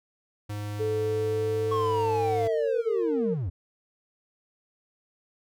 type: tone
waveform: square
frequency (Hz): 103.83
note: G#2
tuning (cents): 0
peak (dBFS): -32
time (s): 0.49-2.48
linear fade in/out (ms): 10
type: tone with pitch glide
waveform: sine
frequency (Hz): 435.1 to 459.6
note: A4 to A#4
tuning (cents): -19 to -25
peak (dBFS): -25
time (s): 0.79-3.35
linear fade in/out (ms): 20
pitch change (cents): +94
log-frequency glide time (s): 0.98-3.01
type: linear sweep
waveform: triangle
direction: down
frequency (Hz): 1108.7 to 75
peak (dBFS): -25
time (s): 1.71-3.5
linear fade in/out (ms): 10
effects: none

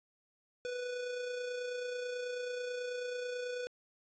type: tone with amplitude modulation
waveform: square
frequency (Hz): 493.9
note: B4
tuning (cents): 0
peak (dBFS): -36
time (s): 0.65-3.67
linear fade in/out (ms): 0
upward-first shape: sine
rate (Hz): 29.2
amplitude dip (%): 35
effects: resampled to 16000 Hz

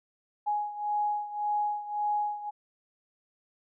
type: beating tone pair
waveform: sine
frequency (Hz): 833 / 834.8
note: G#5 / G#5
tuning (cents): +5 / +9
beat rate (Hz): 1.8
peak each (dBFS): -29 / -33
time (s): 0.46-2.51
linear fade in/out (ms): 20
effects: none

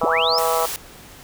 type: harmonic tone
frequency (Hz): 163.5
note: E3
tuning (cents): -14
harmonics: 3 / 4 / 5 / 6 / 7 / 8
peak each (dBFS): -23 / -24 / -25 / -26 / -26 / -27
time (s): 0.01-0.66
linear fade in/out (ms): 5
type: linear sweep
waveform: sine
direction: up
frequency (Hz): 116.54 to 5480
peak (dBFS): -19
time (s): 0.03-0.39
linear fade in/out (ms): 5
type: high-pass noise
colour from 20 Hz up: white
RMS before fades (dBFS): -28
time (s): 0.38-0.76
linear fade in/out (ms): 0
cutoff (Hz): 350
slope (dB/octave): 96
effects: pink hiss -43 dBFS RMS until 1.23 s

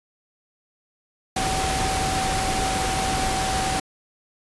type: tone in noise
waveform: sine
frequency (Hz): 762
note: G5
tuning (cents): -49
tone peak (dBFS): -25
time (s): 1.36-3.8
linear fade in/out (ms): 5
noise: pink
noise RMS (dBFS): -25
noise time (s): 1.36-3.8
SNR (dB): -3
effects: resampled to 24000 Hz

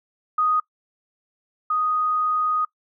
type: tone pair in turn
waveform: sine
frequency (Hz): 1244.5 / 1244.5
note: D#6 / D#6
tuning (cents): 0 / 0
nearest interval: unison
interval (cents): 0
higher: neither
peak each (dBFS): -17 / -19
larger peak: first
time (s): 0.38-0.6 / 1.7-2.65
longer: second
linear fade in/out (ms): 5
effects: noise-tail reverb RT60 0.1 s tail -23 dB re dry

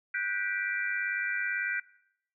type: chord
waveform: sine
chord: G major seventh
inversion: third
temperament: just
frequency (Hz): 1470 / 1568 / 1960 / 2352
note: F#6 / G6 / B6 / D7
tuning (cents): -12 / 0 / -14 / +2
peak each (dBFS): -34 / -34 / -34 / -37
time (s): 0.14-1.8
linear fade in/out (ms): 5
effects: noise-tail reverb RT60 0.7 s tail -20 dB re dry

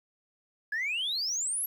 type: exponential sweep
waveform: sine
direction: up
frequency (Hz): 1661.2 to 11840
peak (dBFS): -27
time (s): 0.72-1.66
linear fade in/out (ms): 5
effects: tanh soft clip ceiling -26 dBFS + 10-bit

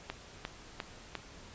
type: click train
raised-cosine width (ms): 0.3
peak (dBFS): -20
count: 4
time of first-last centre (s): 0.1-1.153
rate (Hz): 2.85
effects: pink hiss -52 dBFS RMS until 1.54 s + resampled to 16000 Hz

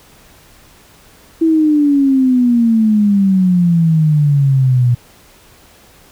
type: exponential sweep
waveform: sine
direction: down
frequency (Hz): 329.2 to 120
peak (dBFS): -8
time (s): 1.41-4.95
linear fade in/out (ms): 10
effects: pink hiss -45 dBFS RMS until 6.11 s

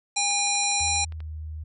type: harmonic tone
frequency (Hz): 810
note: G#5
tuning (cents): -43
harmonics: 1 / 3 / 5 / 7 / 9 / 10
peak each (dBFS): -29 / -29 / -29 / -29 / -29 / -29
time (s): 0.16-1.05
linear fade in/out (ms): 10
type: click train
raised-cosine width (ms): 0.3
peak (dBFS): -31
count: 12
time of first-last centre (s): 0.31-1.204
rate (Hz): 12.3
type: tone with pitch glide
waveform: sine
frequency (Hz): 82.41 to 77.78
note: E2 to D#2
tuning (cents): 0 to 0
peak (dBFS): -32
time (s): 0.8-1.64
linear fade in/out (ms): 10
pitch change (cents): -100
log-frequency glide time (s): 1.01-1.23
effects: none

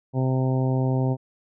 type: harmonic tone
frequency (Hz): 130.4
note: C3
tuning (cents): -5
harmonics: 1 / 2 / 3 / 4 / 5 / 6 / 7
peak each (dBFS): -21 / -27 / -31 / -33 / -35 / -37 / -38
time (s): 0.13-1.17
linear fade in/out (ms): 50
effects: none

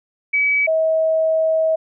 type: tone pair in turn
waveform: sine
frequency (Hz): 2282 / 640.4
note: C#7 / D#5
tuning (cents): +50 / +50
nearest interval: octave + minor seventh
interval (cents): 2200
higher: first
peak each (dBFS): -14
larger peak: neither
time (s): 0.33-0.67 / 0.67-1.76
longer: second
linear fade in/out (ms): 10
effects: none

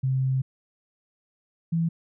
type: tone pair in turn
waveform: sine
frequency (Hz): 131.7 / 165.93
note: C3 / E3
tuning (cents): +12 / +12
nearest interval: major third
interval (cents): 400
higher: second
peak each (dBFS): -21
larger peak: neither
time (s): 0.03-0.42 / 1.72-1.89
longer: first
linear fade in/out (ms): 10
effects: none

